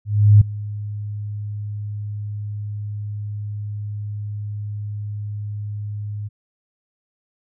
sine tone with ADSR envelope, 104 Hz, G#2, 3 cents sharp, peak -5 dBFS, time 0.05-6.29 s, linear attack 360 ms, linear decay 7 ms, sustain -20 dB, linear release 22 ms, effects none

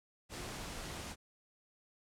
sine tone in noise, 356.9 Hz, F4, 38 cents sharp, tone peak -53 dBFS, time 0.32-0.55 s, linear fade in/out 50 ms, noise pink, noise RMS -44 dBFS, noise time 0.29-1.16 s, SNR -12 dB, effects low-pass 10000 Hz 12 dB/octave

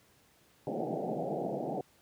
white band-pass noise, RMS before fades -35 dBFS, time 0.67-1.81 s, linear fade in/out 2 ms, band 130 to 790 Hz, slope 96 dB/octave, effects pink hiss -65 dBFS RMS until 2.01 s + high-pass 80 Hz 12 dB/octave

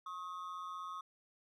triangle ring-modulated tone, 1174.7 Hz, D6, in tune, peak -37 dBFS, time 0.06-1.01 s, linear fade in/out 5 ms, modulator 87.9 Hz, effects none

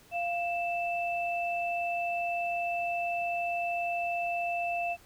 sine tone pair together, 693.9 / 2645 Hz, F5 / E7, -11 / +5 cents, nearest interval octave + major seventh, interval 2316 cents, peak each -30 / -34 dBFS, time 0.11-4.97 s, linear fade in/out 50 ms, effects pink hiss -58 dBFS RMS until 5.05 s

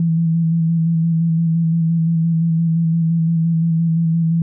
sine tone with vibrato, 164.81 Hz, E3, in tune, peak -13 dBFS, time 0-4.42 s, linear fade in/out 2 ms, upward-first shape square, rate 5.8 Hz, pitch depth 22 cents each way, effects none

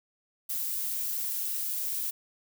violet noise, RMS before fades -32 dBFS, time 0.49-2.11 s, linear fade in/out 10 ms, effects none

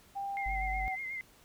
sine tone with pitch glide, 794 to 757.7 Hz, G5 to F#5, +22 to +41 cents, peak -34 dBFS, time 0.15-0.96 s, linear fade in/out 20 ms, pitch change -81 cents, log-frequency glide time 0.41-0.64 s
sine tone with vibrato, 2096 Hz, C7, 2 cents sharp, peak -36 dBFS, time 0.37-1.21 s, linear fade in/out 0 ms, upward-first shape sine, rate 8.2 Hz, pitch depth 40 cents each way
triangle tone, 49.37 Hz, G1, 13 cents sharp, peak -33 dBFS, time 0.46-0.88 s, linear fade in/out 0 ms
effects pink hiss -61 dBFS RMS until 1.44 s

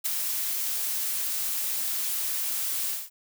blue noise with ADSR envelope, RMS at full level -25 dBFS, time 0.04-3.1 s, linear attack 20 ms, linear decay 10 ms, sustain -4 dB, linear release 200 ms, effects none

